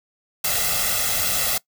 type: noise with comb filter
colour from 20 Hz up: white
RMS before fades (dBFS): -22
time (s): 0.44-1.58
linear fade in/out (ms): 5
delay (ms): 1.5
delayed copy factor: +0.8
effects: noise-tail reverb RT60 0.1 s tail -21 dB re dry